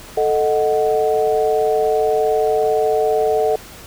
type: chord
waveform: sine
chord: D# diminished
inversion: second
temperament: equal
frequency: 440 / 622.3 / 740 Hz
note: A4 / D#5 / F#5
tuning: 0 / 0 / 0 cents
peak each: -16 / -20 / -20 dBFS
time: 0.17-3.56 s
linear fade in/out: 5 ms
effects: pink hiss -38 dBFS RMS until 3.86 s